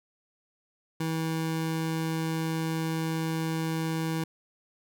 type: tone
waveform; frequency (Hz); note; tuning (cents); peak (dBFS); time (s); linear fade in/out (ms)
25% pulse; 161.4; E3; -36; -24; 1-4.24; 5
effects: none